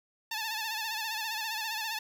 10% pulse tone with vibrato, 880 Hz, A5, in tune, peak -24 dBFS, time 0.31-1.99 s, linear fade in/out 5 ms, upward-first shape sine, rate 15 Hz, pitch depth 67 cents each way, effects none

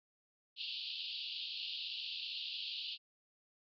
pink band-pass noise, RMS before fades -43 dBFS, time 0.56-2.98 s, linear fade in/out 50 ms, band 2700 to 4700 Hz, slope 96 dB/octave, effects none

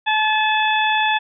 harmonic tone, 863 Hz, A5, 34 cents flat, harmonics 1 / 2 / 3 / 4, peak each -18 / -21 / -23 / -24 dBFS, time 0.06-1.19 s, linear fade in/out 20 ms, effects none

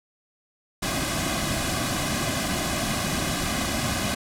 pink noise with comb filter, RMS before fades -26 dBFS, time 0.82-4.15 s, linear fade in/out 10 ms, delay 2.2 ms, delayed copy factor -0.7, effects low-pass 11000 Hz 12 dB/octave

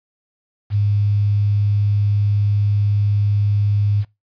sine tone with quantisation, 102.7 Hz, G#2, 19 cents flat, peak -14 dBFS, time 0.7-4.05 s, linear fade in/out 50 ms, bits 7, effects noise-tail reverb RT60 0.2 s tail -21 dB re dry + resampled to 11025 Hz

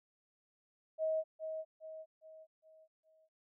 sine tone with echo, 634 Hz, D#5, 32 cents sharp, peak -31 dBFS, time 0.98-1.24 s, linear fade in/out 50 ms, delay 410 ms, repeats 5, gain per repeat -7 dB, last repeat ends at 3.29 s, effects none

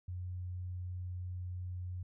sine tone, 90.3 Hz, F#2, 42 cents flat, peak -38 dBFS, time 0.08-2.03 s, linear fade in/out 5 ms, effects none

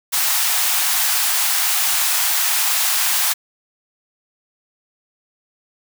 white high-pass noise, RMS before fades -18 dBFS, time 0.12-3.34 s, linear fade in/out 20 ms, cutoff 690 Hz, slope 48 dB/octave, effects none

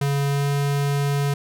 square tone with pitch glide, 140.9 to 141.88 Hz, C#3 to C#3, +29 to +41 cents, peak -20 dBFS, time 0.01-1.34 s, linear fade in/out 5 ms, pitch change +12 cents, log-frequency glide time 0.28-0.48 s, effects none

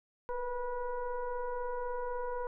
sine tone with frequency modulation, 493.9 Hz, B4, in tune, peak -33 dBFS, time 0.29-2.47 s, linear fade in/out 0 ms, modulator 482 Hz, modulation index 1.2, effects none

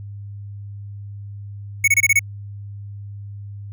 square tone bursts, 2217 Hz, C#7, in tune, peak -12 dBFS, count 6, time 1.84-2.193 s, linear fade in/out 5 ms, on 38 ms, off 25 ms, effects added 101 Hz sine -31 dBFS peak until 3.72 s

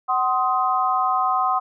sine chord, C diminished, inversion second, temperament just, 753.5 / 1046.5 / 1255.8 Hz, Gb5 / C6 / Eb6, +31 / 0 / +16 cents, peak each -22 dBFS, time 0.08-1.6 s, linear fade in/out 20 ms, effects none

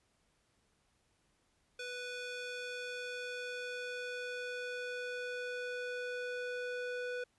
square tone with band-pass filter sweep, 494 Hz, B4, in tune, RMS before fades -41 dBFS, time 1.79-7.24 s, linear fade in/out 5 ms, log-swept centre 2800 to 1200 Hz, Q 0.75, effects pink hiss -75 dBFS RMS until 7.38 s + resampled to 24000 Hz

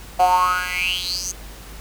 10% pulse tone with high-pass filter sweep, 181 Hz, F#3, 38 cents flat, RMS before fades -20 dBFS, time 0.19-1.32 s, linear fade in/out 10 ms, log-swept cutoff 670 to 6600 Hz, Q 9.7, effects added 50 Hz sine -38 dBFS peak until 1.8 s + pink hiss -41 dBFS RMS until 1.8 s

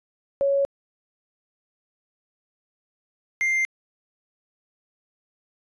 sine / triangle tone pair in turn, 556 / 2099 Hz, C#5 / C7, +5 / +5 cents, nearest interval octave + major seventh, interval 2300 cents, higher second, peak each -18 dBFS, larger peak neither, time 0.41-0.65 / 3.41-3.65 s, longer neither, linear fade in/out 0 ms, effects resampled to 22050 Hz

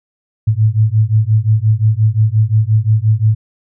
sine beating tone pair, 106.2 / 111.9 Hz, G#2 / A2, +39 / +30 cents, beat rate 5.7 Hz, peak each -12 dBFS, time 0.47-3.35 s, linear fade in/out 10 ms, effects none

